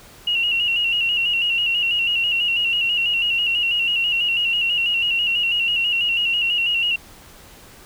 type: tone with vibrato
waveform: sine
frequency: 2807 Hz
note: F7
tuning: 8 cents sharp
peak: -17 dBFS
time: 0.27-6.96 s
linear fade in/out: 5 ms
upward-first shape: square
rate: 6.1 Hz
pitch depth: 45 cents each way
effects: pink hiss -45 dBFS RMS until 7.85 s